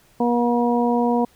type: harmonic tone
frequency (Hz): 239.6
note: A#3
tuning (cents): +48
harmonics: 1 / 2 / 3 / 4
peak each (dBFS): -19 / -22 / -24 / -25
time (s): 0.2-1.25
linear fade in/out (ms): 5
effects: pink hiss -56 dBFS RMS until 1.35 s